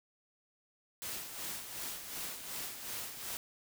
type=noise with tremolo; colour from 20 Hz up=white; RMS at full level=-40 dBFS; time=1.02-3.37 s; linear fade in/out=0 ms; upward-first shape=sine; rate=2.7 Hz; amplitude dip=55%; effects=none